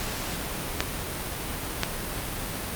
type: clicks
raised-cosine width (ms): 0.2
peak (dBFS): -5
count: 2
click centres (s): 0.805 / 1.834
effects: pink hiss -32 dBFS RMS until 2.75 s + Opus 48 kbps